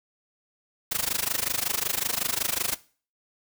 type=noise with amplitude modulation; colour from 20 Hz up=white; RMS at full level=-24 dBFS; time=0.91-2.76 s; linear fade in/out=10 ms; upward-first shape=sine; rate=25.4 Hz; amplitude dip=95%; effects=noise-tail reverb RT60 0.4 s tail -19 dB re dry